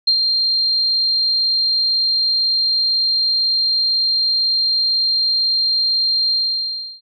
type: tone with ADSR envelope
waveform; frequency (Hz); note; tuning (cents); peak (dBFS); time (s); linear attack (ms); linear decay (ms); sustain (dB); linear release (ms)
sine; 4186; C8; 0; -10; 0.07-7.01; 8; 80; -4; 680
effects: none